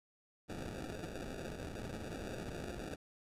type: noise with sample-and-hold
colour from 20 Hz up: violet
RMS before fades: -44 dBFS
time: 0.48-2.96 s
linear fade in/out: 20 ms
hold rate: 1050 Hz
effects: low-pass 11000 Hz 12 dB/octave